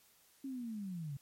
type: linear sweep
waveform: sine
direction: down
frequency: 276.2 to 133.3 Hz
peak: -39 dBFS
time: 0.44-1.17 s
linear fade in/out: 5 ms
effects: white hiss -67 dBFS RMS until 1.21 s + MP3 64 kbps